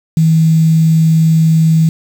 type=tone with quantisation; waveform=sine; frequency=160.7 Hz; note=E3; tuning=44 cents flat; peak=-6 dBFS; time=0.17-1.89 s; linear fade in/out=2 ms; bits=5; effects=none